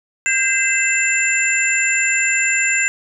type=tone cluster; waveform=sine; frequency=1591 / 2056 / 2664 / 7180 Hz; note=G6 / C7 / E7 / A8; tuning=+25 / -31 / +18 / +34 cents; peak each=-20 dBFS; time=0.26-2.88 s; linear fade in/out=0 ms; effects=none